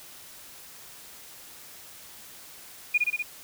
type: tone with echo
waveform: sine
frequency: 2442 Hz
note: D#7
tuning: 33 cents flat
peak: -18 dBFS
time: 2.94-2.98 s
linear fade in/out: 10 ms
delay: 62 ms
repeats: 4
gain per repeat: -2 dB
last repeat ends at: 3.228 s
effects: white hiss -47 dBFS RMS until 3.43 s